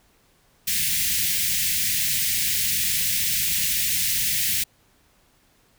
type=band-stop noise; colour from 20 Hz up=white; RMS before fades=-23 dBFS; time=0.67-4.64 s; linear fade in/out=10 ms; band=210 to 1800 Hz; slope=48 dB/octave; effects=pink hiss -61 dBFS RMS until 5.78 s